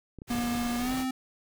clicks, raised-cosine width 3 ms, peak -29 dBFS, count 9, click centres 0.187 / 0.219 / 0.313 / 0.353 / 0.385 / 0.438 / 0.476 / 0.523 / 0.553 s
pink noise, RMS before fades -38 dBFS, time 0.27-1.06 s, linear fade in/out 50 ms
square tone with pitch glide, 239.3 to 259.5 Hz, A#3 to C4, +46 to -14 cents, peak -29 dBFS, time 0.3-1.11 s, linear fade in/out 5 ms, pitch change +140 cents, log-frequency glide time 0.77-0.93 s
effects none

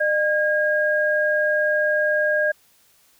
sine tone pair together, 605.8 / 1628 Hz, D#5 / G#6, -46 / -35 cents, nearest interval octave + perfect fourth, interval 1711 cents, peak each -20 dBFS, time 0-2.52 s, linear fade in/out 10 ms, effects white hiss -58 dBFS RMS until 3.19 s

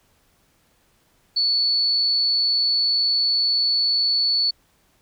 sine tone, 4441 Hz, C#8, 2 cents sharp, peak -17 dBFS, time 1.36-4.51 s, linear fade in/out 10 ms, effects pink hiss -62 dBFS RMS until 5.01 s

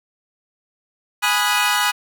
20% pulse chord, G# minor seventh, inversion none, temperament equal with one note detuned, 830.6 / 987.8 / 1244.5 / 1462.1 Hz, G#5 / B5 / D#6 / F#6, 0 / 0 / 0 / -21 cents, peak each -17 dBFS, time 1.22-1.92 s, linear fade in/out 20 ms, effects none

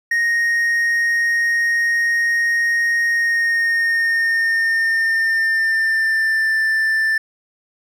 triangle tone with pitch glide, 1864.7 to 1772.3 Hz, A#6 to A6, 0 to +12 cents, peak -13 dBFS, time 0.11-7.18 s, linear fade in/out 5 ms, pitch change -88 cents, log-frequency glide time 3.07-6.58 s, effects none

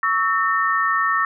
sine tone cluster, 1124 / 1304 / 1819 Hz, C#6 / E6 / A#6, +24 / -19 / -43 cents, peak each -21 dBFS, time 0.03-1.25 s, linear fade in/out 2 ms, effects none

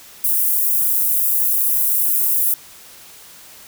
pink high-pass noise, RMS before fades -17 dBFS, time 0.24-2.54 s, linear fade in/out 2 ms, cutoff 12000 Hz, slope 24 dB/octave, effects white hiss -42 dBFS RMS until 3.67 s

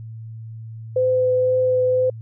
sine tone with vibrato, 509 Hz, C5, 48 cents flat, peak -15 dBFS, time 0.96-2.1 s, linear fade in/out 5 ms, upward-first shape triangle, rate 2 Hz, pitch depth 11 cents each way, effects added 112 Hz sine -32 dBFS peak until 2.21 s

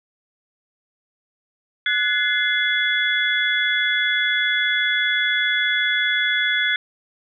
sine tone cluster, 1481 / 1706 / 2079 / 3406 Hz, F#6 / G#6 / C7 / G#7, +1 / +46 / -12 / +43 cents, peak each -23 dBFS, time 1.86-6.76 s, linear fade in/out 2 ms, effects none

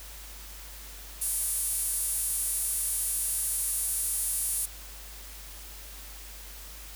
sawtooth tone with high-pass filter, 386.7 Hz, G4, 24 cents flat, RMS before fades -30 dBFS, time 1.21-4.66 s, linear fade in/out 10 ms, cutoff 10000 Hz, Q 3.2, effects added 50 Hz sine -45 dBFS peak until 6.95 s + white hiss -46 dBFS RMS until 6.95 s

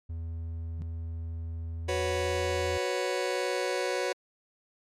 triangle tone with pitch glide, 82.41 to 84.29 Hz, E2 to E2, 0 to +39 cents, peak -31 dBFS, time 0.09-2.78 s, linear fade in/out 10 ms, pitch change +39 cents, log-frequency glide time 1.74-2.19 s
sine tone with exponential growth, 154.7 Hz, D#3, 10 cents flat, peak -33 dBFS, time 0.73-0.82 s, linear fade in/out 0 ms, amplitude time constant 19 ms
sawtooth chord, F# suspended fourth, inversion none, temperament just, 370 / 493.3 / 555 Hz, F#4 / B4 / C#5, 0 / -2 / +2 cents, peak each -28 dBFS, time 1.88-4.13 s, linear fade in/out 10 ms
effects low-pass 8000 Hz 12 dB/octave + MP3 96 kbps

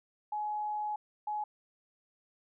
sine tone bursts at uneven times, 843 Hz, G#5, 26 cents sharp, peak -32 dBFS, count 2, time 0.32-0.96 / 1.27-1.44 s, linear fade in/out 5 ms, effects none

